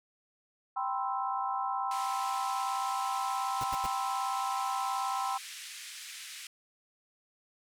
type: chord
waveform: sine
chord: C major seventh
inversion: second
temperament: equal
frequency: 784 / 987.8 / 1046.5 / 1318.5 Hz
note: G5 / B5 / C6 / E6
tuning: 0 / 0 / 0 / 0 cents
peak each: -34 / -37 / -35 / -38 dBFS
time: 0.76-5.38 s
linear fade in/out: 10 ms
type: band-pass noise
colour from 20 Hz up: pink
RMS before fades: -45 dBFS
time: 1.91-6.47 s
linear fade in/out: 2 ms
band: 1900 to 11000 Hz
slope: 24 dB/octave
type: noise bursts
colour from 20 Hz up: pink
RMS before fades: -39 dBFS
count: 3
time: 3.61-3.866 s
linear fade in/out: 2 ms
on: 28 ms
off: 86 ms
effects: none